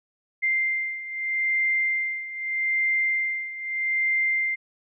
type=beating tone pair; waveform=sine; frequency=2093 / 2093.8 Hz; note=C7 / C7; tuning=0 / +1 cents; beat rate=0.8 Hz; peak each=-28 / -24 dBFS; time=0.42-4.56 s; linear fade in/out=20 ms; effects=none